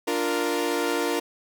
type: chord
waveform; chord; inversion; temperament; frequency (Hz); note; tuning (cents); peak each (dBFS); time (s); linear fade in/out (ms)
sawtooth; Bb major; first; equal; 293.7 / 349.2 / 466.2; D4 / F4 / Bb4; 0 / 0 / 0; -25 / -24 / -23; 0.07-1.2; 10
effects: none